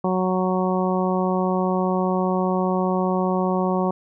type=harmonic tone; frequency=185 Hz; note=F#3; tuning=in tune; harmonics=1 / 2 / 3 / 4 / 5 / 6; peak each=-22 / -25 / -27 / -28 / -29 / -30 dBFS; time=0.04-3.91 s; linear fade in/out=5 ms; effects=none